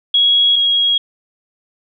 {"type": "tone pair in turn", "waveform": "sine", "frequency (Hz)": [3322, 3297], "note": ["G#7", "G#7"], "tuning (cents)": [0, -13], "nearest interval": "unison", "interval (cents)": 13, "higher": "first", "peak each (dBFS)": [-9, -11], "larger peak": "first", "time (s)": [[0.14, 0.56], [0.56, 0.98]], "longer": "neither", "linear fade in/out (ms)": 5, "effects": []}